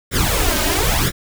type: noise with flanger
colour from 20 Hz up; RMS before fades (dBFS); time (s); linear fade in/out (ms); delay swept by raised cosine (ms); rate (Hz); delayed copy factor
pink; -17; 0.11-1.12; 50; 0.55 to 3.25; 1; +0.75
effects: none